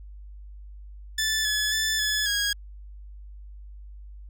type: tone with pitch steps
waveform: 15% pulse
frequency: 1752 / 1710 / 1753 / 1712 / 1643 Hz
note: A6 / A6 / A6 / A6 / G#6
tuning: -8 / -50 / -7 / -48 / -19 cents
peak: -17 dBFS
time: 1.18-2.53 s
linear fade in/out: 5 ms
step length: 270 ms
effects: added 50 Hz sine -40 dBFS peak until 4.29 s